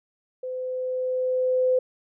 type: tone with level ramp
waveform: sine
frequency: 510 Hz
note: C5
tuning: 44 cents flat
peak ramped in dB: -29 to -17 dBFS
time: 0.43-1.79 s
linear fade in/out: 5 ms
effects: none